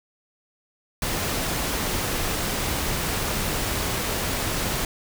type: noise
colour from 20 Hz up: pink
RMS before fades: -26 dBFS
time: 1.02-4.85 s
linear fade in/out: 2 ms
effects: none